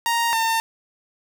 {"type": "tone pair in turn", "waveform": "sawtooth", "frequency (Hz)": [932.3, 904.7], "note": ["A#5", "A5"], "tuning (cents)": [0, 48], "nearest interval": "minor second", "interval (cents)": 52, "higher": "first", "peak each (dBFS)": -15, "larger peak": "neither", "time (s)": [[0.06, 0.33], [0.33, 0.6]], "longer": "neither", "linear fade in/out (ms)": 0, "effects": []}